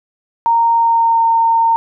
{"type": "tone with pitch glide", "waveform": "sine", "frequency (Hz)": [926, 914.8], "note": ["A#5", "A#5"], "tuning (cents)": [-12, -33], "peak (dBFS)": -9, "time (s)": [0.46, 1.76], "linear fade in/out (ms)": 0, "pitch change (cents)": -21, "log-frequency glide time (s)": [0.71, 1.23], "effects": []}